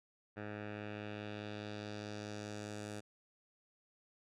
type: tone with low-pass filter sweep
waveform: 10% pulse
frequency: 104.8 Hz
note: G#2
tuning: 16 cents sharp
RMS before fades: -45 dBFS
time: 0.36-3.01 s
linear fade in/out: 20 ms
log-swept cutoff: 1900 to 8800 Hz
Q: 1.7
effects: none